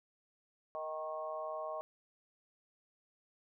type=harmonic tone with a mistuned harmonic; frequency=155.56 Hz; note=D#3; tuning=in tune; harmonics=3 / 4 / 5 / 6 / 7; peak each=-51 / -40 / -47 / -51 / -44 dBFS; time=0.75-1.81 s; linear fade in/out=0 ms; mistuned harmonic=4; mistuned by=+15 cents; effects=none